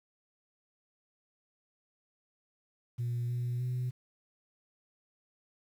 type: tone with pitch steps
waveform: sine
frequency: 120 / 121.9 / 125.2 Hz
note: B2 / B2 / B2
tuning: -49 / -22 / +24 cents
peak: -29 dBFS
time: 2.98-3.91 s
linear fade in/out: 20 ms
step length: 310 ms
effects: tanh soft clip ceiling -28 dBFS + 10-bit